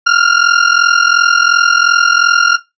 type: ring-modulated tone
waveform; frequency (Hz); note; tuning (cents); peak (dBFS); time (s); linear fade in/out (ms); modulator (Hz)
40% pulse; 1396.9; F6; 0; -3; 0.06-2.57; 10; 21.4
effects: noise-tail reverb RT60 0.2 s tail -17 dB re dry + resampled to 16000 Hz